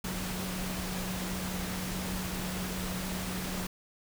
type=tone in noise; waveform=sine; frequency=184.3 Hz; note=F#3; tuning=7 cents flat; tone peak=-36 dBFS; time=0.04-3.67 s; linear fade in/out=5 ms; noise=pink; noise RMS=-37 dBFS; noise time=0.04-3.67 s; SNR=-2 dB; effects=none